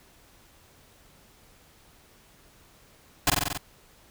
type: noise with echo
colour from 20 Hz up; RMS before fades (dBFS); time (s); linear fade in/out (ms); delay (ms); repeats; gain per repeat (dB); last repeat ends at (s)
pink; -21; 3.27-3.3; 2; 46; 6; -2; 3.576
effects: pink hiss -57 dBFS RMS until 4.1 s